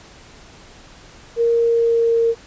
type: tone with pitch glide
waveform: sine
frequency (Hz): 466.2 to 460.6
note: A#4 to A#4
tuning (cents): 0 to -21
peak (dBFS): -13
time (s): 1.36-2.35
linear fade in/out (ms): 50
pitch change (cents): -21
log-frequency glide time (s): 1.51-2.2
effects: pink hiss -44 dBFS RMS until 2.46 s + resampled to 16000 Hz